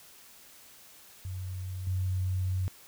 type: tone with level steps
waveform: sine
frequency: 92.8 Hz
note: F#2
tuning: 6 cents sharp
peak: -34 / -27 dBFS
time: 1.25-2.68 s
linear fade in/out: 0 ms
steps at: 1.87 s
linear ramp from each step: 2 ms
effects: white hiss -54 dBFS RMS until 2.87 s